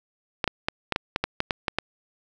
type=clicks; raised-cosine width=0.3 ms; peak=-7 dBFS; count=11; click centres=0.442 / 0.477 / 0.685 / 0.923 / 0.961 / 1.161 / 1.24 / 1.404 / 1.508 / 1.682 / 1.786 s; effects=none